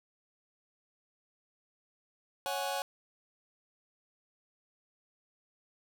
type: chord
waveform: sawtooth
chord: C# suspended fourth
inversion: none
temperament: just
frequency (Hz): 554.4 / 739.2 / 831.5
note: C#5 / F#5 / G#5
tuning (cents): 0 / -2 / +2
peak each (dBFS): -33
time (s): 2.46-2.82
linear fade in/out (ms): 0
effects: none